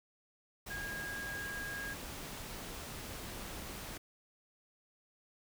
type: tone in noise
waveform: sine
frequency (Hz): 1633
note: G#6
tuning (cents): -30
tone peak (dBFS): -40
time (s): 0.7-1.94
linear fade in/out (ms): 10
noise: pink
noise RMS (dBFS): -45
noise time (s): 0.66-3.98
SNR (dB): +2
effects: none